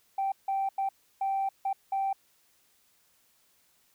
sine tone bursts at uneven times, 780 Hz, G5, 9 cents flat, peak -25 dBFS, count 6, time 0.18-0.32 / 0.48-0.69 / 0.78-0.89 / 1.21-1.49 / 1.65-1.73 / 1.92-2.13 s, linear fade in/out 5 ms, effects tanh soft clip ceiling -23 dBFS + white hiss -67 dBFS RMS until 3.94 s

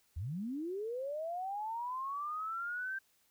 sine linear sweep, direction up, 69.7 to 1581 Hz, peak -36 dBFS, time 0.16-2.99 s, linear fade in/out 10 ms, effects white hiss -72 dBFS RMS until 3.3 s

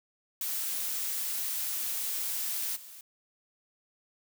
blue noise with level steps, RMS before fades -33 / -48 dBFS, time 0.41-3.01 s, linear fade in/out 2 ms, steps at 2.75 s, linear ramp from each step 20 ms, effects none

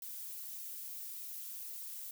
violet noise with flanger, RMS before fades -45 dBFS, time 0.02-2.11 s, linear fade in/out 2 ms, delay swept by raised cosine 1.7 to 6 ms, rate 1.7 Hz, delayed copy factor -0.8, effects none

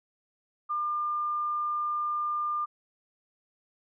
sine tone, 1200 Hz, D6, 37 cents sharp, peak -27 dBFS, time 0.69-2.66 s, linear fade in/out 20 ms, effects none

